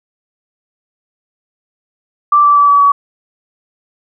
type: tone with pitch steps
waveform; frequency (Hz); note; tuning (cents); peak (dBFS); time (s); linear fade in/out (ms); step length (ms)
sine; 1172 / 1162.6 / 1153.2 / 1143.9 / 1134.7; D6 / D6 / D6 / D6 / C#6; -4 / -18 / -32 / -46 / +40; -5; 2.32-2.92; 5; 120
effects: none